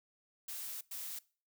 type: noise bursts at uneven times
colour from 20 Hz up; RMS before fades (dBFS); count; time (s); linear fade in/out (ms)
blue; -43; 2; 0.48-0.81 / 0.91-1.19; 5
effects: noise-tail reverb RT60 0.4 s tail -22 dB re dry